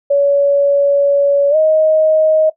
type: tone with pitch glide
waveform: sine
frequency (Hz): 565 to 626.9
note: C#5 to D#5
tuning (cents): +33 to +13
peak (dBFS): -8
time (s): 0.1-2.5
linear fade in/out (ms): 10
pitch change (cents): +180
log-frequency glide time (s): 1.5-1.56
effects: noise-tail reverb RT60 0.1 s tail -17 dB re dry